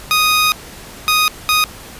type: tone bursts at uneven times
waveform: 15% pulse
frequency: 1244.5 Hz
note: D#6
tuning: in tune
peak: -5 dBFS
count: 3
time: 0.11-0.52 / 1.08-1.28 / 1.49-1.64 s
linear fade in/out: 0 ms
effects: pink hiss -35 dBFS RMS until 1.99 s + resampled to 32000 Hz